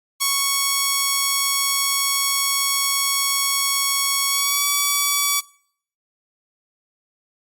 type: tone with pitch glide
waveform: 5% pulse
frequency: 1108.7 to 1141.2 Hz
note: C#6 to C#6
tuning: 0 to +50 cents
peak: -6 dBFS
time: 0.2-5.41 s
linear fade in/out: 20 ms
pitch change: +50 cents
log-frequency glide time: 4.29-4.65 s
effects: noise-tail reverb RT60 0.6 s tail -22 dB re dry + Opus 32 kbps